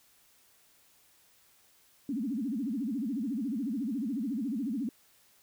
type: tone with vibrato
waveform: sine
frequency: 246.9 Hz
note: B3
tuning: in tune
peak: -30 dBFS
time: 2.09-4.89 s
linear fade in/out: 2 ms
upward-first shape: sine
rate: 14 Hz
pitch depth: 290 cents each way
effects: white hiss -64 dBFS RMS until 5.42 s